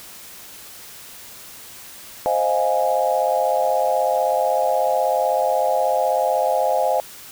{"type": "chord", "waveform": "sine", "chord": "F minor seventh", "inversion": "second", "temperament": "equal", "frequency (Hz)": [523.3, 622.3, 698.5, 830.6], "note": ["C5", "Eb5", "F5", "Ab5"], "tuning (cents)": [0, 0, 0, 0], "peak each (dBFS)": -22, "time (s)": [2.26, 7], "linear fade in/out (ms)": 0, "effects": ["white hiss -40 dBFS RMS until 7.31 s"]}